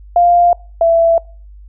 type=tone pair in turn; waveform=sine; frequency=698.5 / 666.8 Hz; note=F5 / E5; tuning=0 / +20 cents; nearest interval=minor second; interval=80 cents; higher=first; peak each=-6 / -7 dBFS; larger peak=first; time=0.16-0.53 / 0.81-1.18 s; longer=neither; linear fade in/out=2 ms; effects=noise-tail reverb RT60 0.4 s tail -25 dB re dry + added 50 Hz sine -34 dBFS peak until 1.68 s